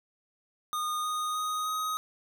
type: tone with pitch steps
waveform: square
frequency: 1227 / 1237 / 1247 / 1257.1 Hz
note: D#6 / D#6 / D#6 / D#6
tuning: -25 / -10 / +3 / +17 cents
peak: -30 dBFS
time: 0.73-1.97 s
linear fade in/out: 0 ms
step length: 310 ms
effects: none